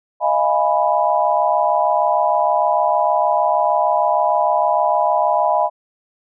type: chord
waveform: sine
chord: F half-diminished seventh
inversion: third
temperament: equal with one note detuned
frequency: 622.3 / 688.8 / 830.6 / 987.8 Hz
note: Eb5 / F5 / Ab5 / Cb6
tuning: 0 / -24 / 0 / 0 cents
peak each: -19 dBFS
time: 0.2-5.7 s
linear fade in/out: 50 ms
effects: none